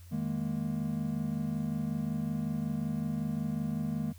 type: chord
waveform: triangle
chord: D# suspended fourth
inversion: none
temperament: equal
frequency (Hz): 155.56 / 207.7 / 233.1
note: D#3 / G#3 / A#3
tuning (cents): 0 / 0 / 0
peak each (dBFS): -33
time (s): 0.11-4.13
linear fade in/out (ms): 20
effects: added 87 Hz sine -48 dBFS peak until 4.18 s + white hiss -61 dBFS RMS until 4.18 s